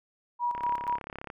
sine tone with tremolo, 964 Hz, B5, 42 cents flat, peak -25 dBFS, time 0.39-0.99 s, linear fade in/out 50 ms, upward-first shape square, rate 4.1 Hz, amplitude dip 60%
click train, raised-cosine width 0.5 ms, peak -24 dBFS, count 27, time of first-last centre 0.55-1.301 s, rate 34.6 Hz
effects none

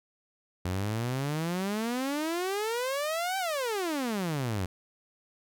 sawtooth exponential two-way sweep, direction up then down, 87.31 to 783 to 87.31 Hz, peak -25 dBFS, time 0.65-4.66 s, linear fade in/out 5 ms, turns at 3.38 s, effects none

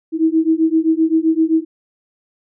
sine beating tone pair, 318 / 325.7 Hz, D#4 / E4, +38 / -21 cents, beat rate 7.7 Hz, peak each -15 dBFS, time 0.12-1.65 s, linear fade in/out 50 ms, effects none

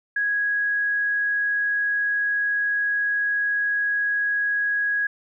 sine tone, 1659 Hz, G#6, 2 cents flat, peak -20 dBFS, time 0.16-5.07 s, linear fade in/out 5 ms, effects none

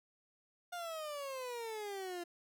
30% pulse exponential sweep, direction down, 716 to 342.6 Hz, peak -38 dBFS, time 0.72-2.24 s, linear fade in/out 10 ms, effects none

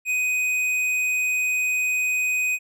sine tone with tanh clipping, 2500 Hz, D#7, 8 cents sharp, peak -22 dBFS, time 0.05-2.59 s, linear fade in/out 50 ms, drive 11 dB, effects none

